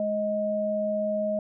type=tone pair together; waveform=sine; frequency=210.6 / 626.2 Hz; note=G#3 / D#5; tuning=+24 / +11 cents; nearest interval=octave + perfect fifth; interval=1887 cents; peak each=-31 / -25 dBFS; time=0-1.39 s; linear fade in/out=2 ms; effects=none